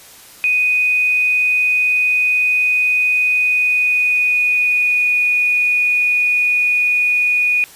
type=tone with pitch glide; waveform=sine; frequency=2489 to 2465 Hz; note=D#7 to D#7; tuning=0 to -17 cents; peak=-12 dBFS; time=0.44-7.64 s; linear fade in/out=0 ms; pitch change=-17 cents; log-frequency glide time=3.33-5.18 s; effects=white hiss -41 dBFS RMS until 7.75 s + resampled to 32000 Hz